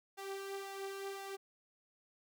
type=tone with flanger; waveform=sawtooth; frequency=392 Hz; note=G4; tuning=in tune; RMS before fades=-44 dBFS; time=0.17-1.37 s; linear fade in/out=20 ms; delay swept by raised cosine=1.4 to 3.3 ms; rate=1.9 Hz; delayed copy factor=+0.55; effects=none